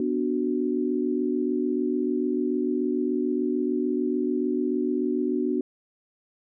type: chord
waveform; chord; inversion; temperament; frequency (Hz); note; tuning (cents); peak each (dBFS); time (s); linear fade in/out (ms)
sine; B minor; none; equal; 246.9 / 293.7 / 370; B3 / D4 / F#4; 0 / 0 / 0; -27; 0-5.61; 2
effects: none